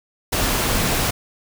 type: noise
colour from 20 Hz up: pink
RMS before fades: -20 dBFS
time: 0.32-1.11 s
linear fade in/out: 10 ms
effects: none